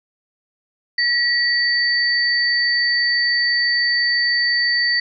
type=tone pair together; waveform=sine; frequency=1926 / 4566 Hz; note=B6 / D8; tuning=-44 / -50 cents; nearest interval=octave + minor third; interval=1494 cents; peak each=-17 / -19 dBFS; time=0.98-5 s; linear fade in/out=5 ms; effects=none